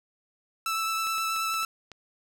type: tone with vibrato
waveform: sawtooth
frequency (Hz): 1318.5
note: E6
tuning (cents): 0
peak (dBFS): -23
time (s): 0.66-1.65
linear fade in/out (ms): 2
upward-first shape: sine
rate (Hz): 9.4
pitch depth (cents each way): 11
type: clicks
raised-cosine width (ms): 0.2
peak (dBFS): -26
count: 6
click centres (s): 1.07 / 1.182 / 1.363 / 1.541 / 1.631 / 1.917
effects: none